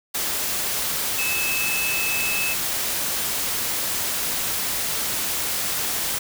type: tone in noise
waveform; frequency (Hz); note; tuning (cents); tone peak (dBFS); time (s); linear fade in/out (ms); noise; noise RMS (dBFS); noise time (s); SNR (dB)
sine; 2605; E7; -21; -24; 1.18-2.54; 10; white; -25; 0.14-6.19; -2
effects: none